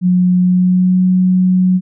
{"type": "tone with pitch glide", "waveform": "sine", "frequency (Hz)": [180.8, 183.96], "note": ["F#3", "F#3"], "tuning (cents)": [-40, -10], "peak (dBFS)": -8, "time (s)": [0.01, 1.81], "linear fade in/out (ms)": 50, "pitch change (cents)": 30, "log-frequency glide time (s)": [0.39, 1.01], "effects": []}